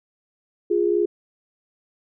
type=tone pair together; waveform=sine; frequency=349.2 / 412.3 Hz; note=F4 / G#4; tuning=0 / -13 cents; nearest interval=minor third; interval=287 cents; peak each=-20 dBFS; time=0.7-1.06 s; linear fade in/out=10 ms; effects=none